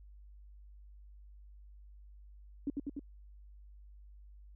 sine tone with echo, 281.9 Hz, C#4, 29 cents sharp, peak -31 dBFS, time 2.67-2.7 s, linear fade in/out 2 ms, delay 98 ms, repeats 3, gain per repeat -2 dB, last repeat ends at 2.994 s, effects added 50 Hz sine -52 dBFS peak until 4.55 s

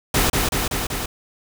pink noise with echo, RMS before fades -18 dBFS, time 0.14-0.3 s, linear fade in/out 5 ms, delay 190 ms, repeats 4, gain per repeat -2 dB, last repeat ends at 1.06 s, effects none

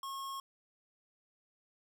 square tone, 1087 Hz, C#6, 34 cents flat, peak -40 dBFS, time 0.03-0.4 s, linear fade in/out 2 ms, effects none

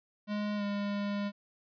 square tone with pitch glide, 208.1 to 203.1 Hz, G#3 to G#3, +4 to -38 cents, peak -32 dBFS, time 0.27-1.32 s, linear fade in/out 50 ms, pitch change -42 cents, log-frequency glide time 0.56-0.63 s, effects resampled to 11025 Hz

